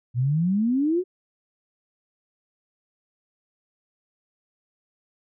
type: exponential sweep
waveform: sine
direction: up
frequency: 116.6 to 380 Hz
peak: -19 dBFS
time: 0.14-1.04 s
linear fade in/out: 50 ms
effects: none